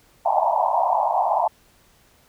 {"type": "band-pass noise", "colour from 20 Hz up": "pink", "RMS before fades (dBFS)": -20, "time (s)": [0.25, 1.48], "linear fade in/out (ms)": 10, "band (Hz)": [630, 1000], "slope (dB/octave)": 96, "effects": ["pink hiss -57 dBFS RMS until 2.28 s"]}